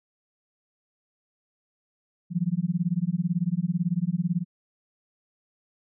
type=tone with tremolo; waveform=sine; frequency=174.61 Hz; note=F3; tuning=in tune; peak=-19 dBFS; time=2.3-4.45 s; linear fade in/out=50 ms; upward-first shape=sine; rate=18 Hz; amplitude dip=100%; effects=none